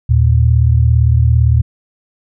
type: tone pair together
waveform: sine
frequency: 78.86 / 116.54 Hz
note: D#2 / A#2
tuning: +24 / 0 cents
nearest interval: perfect fifth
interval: 676 cents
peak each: -10 dBFS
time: 0.09-1.62 s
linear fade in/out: 10 ms
effects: none